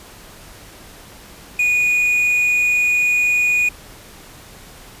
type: tone with quantisation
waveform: triangle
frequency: 2461 Hz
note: D#7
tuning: 20 cents flat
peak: -12 dBFS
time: 1.59-3.69 s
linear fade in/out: 5 ms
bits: 6
effects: pink hiss -41 dBFS RMS until 5 s + resampled to 32000 Hz